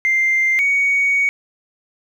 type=tone pair in turn; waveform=sine; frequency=2093 / 2240 Hz; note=C7 / C#7; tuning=0 / +18 cents; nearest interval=minor second; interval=118 cents; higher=second; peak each=-12 dBFS; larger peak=neither; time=0.05-0.59 / 0.59-1.29 s; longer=second; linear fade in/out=0 ms; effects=tanh soft clip ceiling -10 dBFS + 8-bit